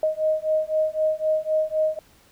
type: beating tone pair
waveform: sine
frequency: 622.3 / 626.2 Hz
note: D#5 / D#5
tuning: 0 / +11 cents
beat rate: 3.9 Hz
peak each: -23 dBFS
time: 0.03-1.99 s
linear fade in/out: 2 ms
effects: pink hiss -56 dBFS RMS until 2.31 s